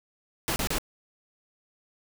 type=noise bursts; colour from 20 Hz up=pink; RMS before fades=-28 dBFS; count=3; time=0.48-0.784 s; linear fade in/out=0 ms; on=80 ms; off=32 ms; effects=none